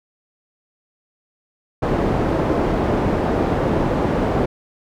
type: low-pass noise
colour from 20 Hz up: white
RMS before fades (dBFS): -19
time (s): 1.82-4.46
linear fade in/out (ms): 10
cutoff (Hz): 530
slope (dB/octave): 12
effects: none